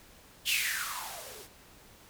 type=noise with band-pass filter sweep; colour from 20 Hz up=violet; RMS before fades=-34 dBFS; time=0.45-1.49 s; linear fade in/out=50 ms; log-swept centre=3100 to 330 Hz; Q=6.3; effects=pink hiss -56 dBFS RMS until 2.09 s